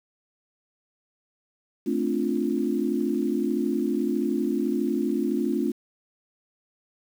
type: chord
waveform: sine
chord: D minor seventh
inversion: second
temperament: equal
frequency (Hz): 220 / 261.6 / 293.7 / 349.2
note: A3 / C4 / D4 / F4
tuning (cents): 0 / 0 / 0 / 0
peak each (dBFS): -28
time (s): 1.86-5.72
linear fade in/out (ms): 10
effects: 8-bit